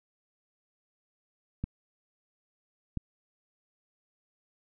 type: clicks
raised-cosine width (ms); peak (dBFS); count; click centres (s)
5; -19; 2; 1.64 / 2.973
effects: none